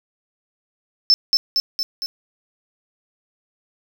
triangle tone with echo, 5280 Hz, E8, 2 cents sharp, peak -6 dBFS, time 1.1-1.14 s, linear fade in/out 0 ms, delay 230 ms, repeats 4, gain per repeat -4 dB, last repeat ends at 2.06 s, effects tanh soft clip ceiling -8 dBFS + 7-bit

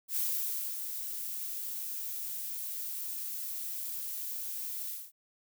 violet noise with ADSR envelope, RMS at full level -31 dBFS, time 0.08-5.12 s, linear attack 84 ms, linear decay 590 ms, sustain -7 dB, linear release 220 ms, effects none

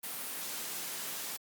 white high-pass noise, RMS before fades -39 dBFS, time 0.03-1.37 s, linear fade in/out 10 ms, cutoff 130 Hz, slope 48 dB/octave, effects Opus 32 kbps

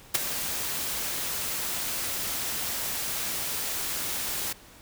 white noise with ADSR envelope, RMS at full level -20 dBFS, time 0.14-4.53 s, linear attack 12 ms, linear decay 13 ms, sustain -11 dB, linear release 9 ms, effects pink hiss -51 dBFS RMS until 4.81 s

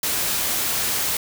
white noise, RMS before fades -23 dBFS, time 0.03-1.17 s, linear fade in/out 2 ms, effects none

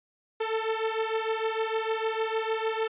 sawtooth beating tone pair, 441.4 / 448 Hz, A4 / A4, +5 / +31 cents, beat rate 6.6 Hz, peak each -25 / -27 dBFS, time 0.4-2.88 s, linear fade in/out 10 ms, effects resampled to 8000 Hz

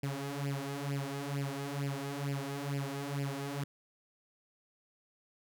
sawtooth tone with flanger, 140 Hz, C#3, 18 cents sharp, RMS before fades -37 dBFS, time 0.03-3.64 s, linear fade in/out 5 ms, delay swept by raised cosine 0.39 to 4.79 ms, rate 2.2 Hz, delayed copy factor +0.8, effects none

